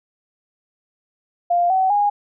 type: tone with pitch steps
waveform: sine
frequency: 698.5 / 757.3 / 821.1 Hz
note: F5 / F#5 / G#5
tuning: 0 / +40 / -20 cents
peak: -14 dBFS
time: 1.5-2.1 s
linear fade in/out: 10 ms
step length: 200 ms
effects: none